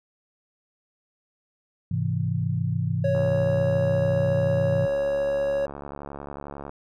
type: chord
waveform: sine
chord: Ab augmented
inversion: none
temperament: equal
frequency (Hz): 103.83 / 130.81 / 164.81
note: Ab2 / C3 / E3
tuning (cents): 0 / 0 / 0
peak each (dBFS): -27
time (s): 1.91-4.86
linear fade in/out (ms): 5
type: tone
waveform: triangle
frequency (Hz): 554.4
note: C#5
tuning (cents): 0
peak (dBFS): -20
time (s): 3.04-5.66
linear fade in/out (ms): 5
type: click train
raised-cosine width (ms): 1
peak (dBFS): -22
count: 253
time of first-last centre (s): 3.15-6.694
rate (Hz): 71.1
effects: none